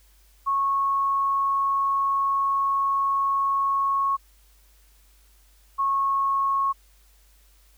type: tone pair in turn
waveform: sine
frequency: 1100 / 1096.2 Hz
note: C#6 / C#6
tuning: -14 / -20 cents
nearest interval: unison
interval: 6 cents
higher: first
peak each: -20 dBFS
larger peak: neither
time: 0.46-4.17 / 5.78-6.73 s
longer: first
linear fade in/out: 20 ms
effects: added 50 Hz sine -55 dBFS peak until 7.77 s + white hiss -61 dBFS RMS until 7.77 s